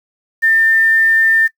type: tone with quantisation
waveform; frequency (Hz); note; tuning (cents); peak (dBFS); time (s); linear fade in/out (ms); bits
sine; 1798; A6; +37; -9; 0.42-1.48; 20; 6
effects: noise-tail reverb RT60 0.1 s tail -20 dB re dry